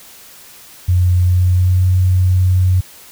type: tone with pitch glide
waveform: sine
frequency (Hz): 90.1 to 91.89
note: F#2 to F#2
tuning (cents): -45 to -11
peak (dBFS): -9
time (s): 0.88-2.81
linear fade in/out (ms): 10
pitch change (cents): +34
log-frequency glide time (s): 1.39-1.85
effects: white hiss -40 dBFS RMS until 3.11 s